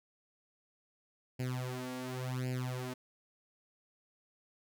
sawtooth tone with flanger, 127.2 Hz, C3, 48 cents flat, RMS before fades -38 dBFS, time 1.39-2.94 s, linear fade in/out 10 ms, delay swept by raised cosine 0.41 to 3.61 ms, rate 0.91 Hz, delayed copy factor +0.95, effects none

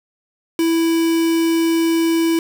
triangle tone with quantisation, 330 Hz, E4, 2 cents sharp, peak -12 dBFS, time 0.59-2.39 s, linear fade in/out 2 ms, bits 4, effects none

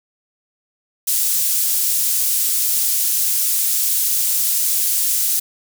pink high-pass noise, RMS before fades -18 dBFS, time 1.07-5.4 s, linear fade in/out 10 ms, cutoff 8800 Hz, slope 12 dB/octave, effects none

